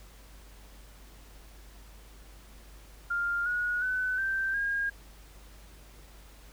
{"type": "tone with pitch steps", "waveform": "sine", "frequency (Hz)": [1400, 1452.7, 1507.4, 1564.2, 1623.1], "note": ["F6", "F#6", "F#6", "G6", "G#6"], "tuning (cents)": [4, -32, 32, -4, -40], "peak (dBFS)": -27, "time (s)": [3.1, 4.9], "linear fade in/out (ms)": 10, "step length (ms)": 360, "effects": ["added 50 Hz sine -50 dBFS peak until 6.52 s", "pink hiss -56 dBFS RMS until 6.52 s"]}